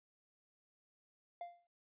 triangle tone with exponential decay, 696 Hz, F5, 6 cents flat, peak -38 dBFS, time 1.41-1.67 s, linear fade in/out 2 ms, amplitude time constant 55 ms, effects resampled to 8000 Hz

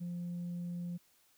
sine tone, 174.61 Hz, F3, in tune, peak -35 dBFS, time 0-0.98 s, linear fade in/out 20 ms, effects tanh soft clip ceiling -35 dBFS + white hiss -69 dBFS RMS until 1.37 s

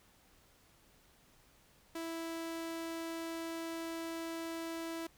sawtooth tone, 329.6 Hz, E4, in tune, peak -35 dBFS, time 1.95-5.07 s, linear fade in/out 5 ms, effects pink hiss -66 dBFS RMS until 5.17 s

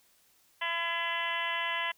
harmonic tone, 336.9 Hz, E4, 38 cents sharp, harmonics 2 / 3 / 4 / 5 / 6 / 7 / 8 / 9 / 10, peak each -42 / -35 / -46 / -37 / -35 / -47 / -39 / -38 / -45 dBFS, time 0.61-1.92 s, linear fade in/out 10 ms, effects white hiss -66 dBFS RMS until 1.97 s

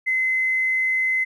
triangle tone with tanh clipping, 2050 Hz, C7, 36 cents flat, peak -18 dBFS, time 0.06-1.25 s, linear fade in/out 20 ms, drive 2 dB, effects none

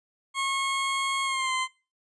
20% pulse tone with pitch glide, 1088 to 1035.9 Hz, C#6 to C6, -33 to -18 cents, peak -21 dBFS, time 0.34-1.68 s, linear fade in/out 50 ms, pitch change -85 cents, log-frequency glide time 1.24-1.53 s, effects noise-tail reverb RT60 0.3 s tail -20 dB re dry + resampled to 22050 Hz

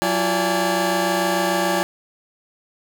30% pulse tone cluster, 183.6 / 340.4 / 578 / 817 / 877 Hz, F#3 / F4 / D5 / G#5 / A5, -13 / -44 / -28 / -29 / -6 cents, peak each -24 / -21 / -21 / -22 / -25 dBFS, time 0.02-1.83 s, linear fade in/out 0 ms, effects none

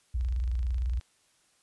sine tone with vibrato, 60.7 Hz, B1, 29 cents flat, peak -26 dBFS, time 0.14-1 s, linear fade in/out 10 ms, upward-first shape square, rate 18 Hz, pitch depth 190 cents each way
click train, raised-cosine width 0.2 ms, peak -35 dBFS, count 22, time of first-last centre 0.21-1.012 s, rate 26.2 Hz
effects white hiss -67 dBFS RMS until 1.62 s + resampled to 24000 Hz

